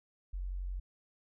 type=tone; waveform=sine; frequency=45.79 Hz; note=F#1; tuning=17 cents flat; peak=-35 dBFS; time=0.33-0.8 s; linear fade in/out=10 ms; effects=none